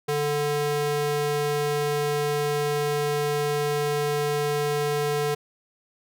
square tone with high-pass filter, 146.83 Hz, D3, in tune, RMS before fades -25 dBFS, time 0.08-5.35 s, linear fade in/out 10 ms, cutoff 300 Hz, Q 3.7, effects none

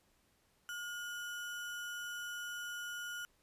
sine tone with sample-and-hold, 1429 Hz, F6, 39 cents sharp, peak -40 dBFS, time 0.69-3.25 s, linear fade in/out 0 ms, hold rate 4410 Hz, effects pink hiss -73 dBFS RMS until 3.42 s + resampled to 32000 Hz

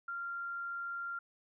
sine tone, 1387 Hz, F6, 12 cents flat, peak -37 dBFS, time 0.08-1.19 s, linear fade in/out 5 ms, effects none

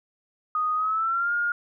sine tone with pitch glide, 1243 to 1419.6 Hz, D#6 to F6, -2 to +28 cents, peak -22 dBFS, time 0.55-1.52 s, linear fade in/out 2 ms, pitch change +230 cents, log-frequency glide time 0.75-1.33 s, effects none

